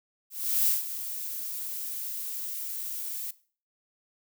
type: noise with ADSR envelope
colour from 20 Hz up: violet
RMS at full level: -23 dBFS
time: 0.3-3.31 s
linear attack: 370 ms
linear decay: 150 ms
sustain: -12 dB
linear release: 5 ms
effects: noise-tail reverb RT60 0.4 s tail -18 dB re dry